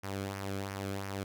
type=tone with flanger; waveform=sawtooth; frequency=98 Hz; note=G2; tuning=in tune; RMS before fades=-38 dBFS; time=0.03-1.24 s; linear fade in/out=10 ms; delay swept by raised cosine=0.25 to 1.11 ms; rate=2.9 Hz; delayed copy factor=-0.55; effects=none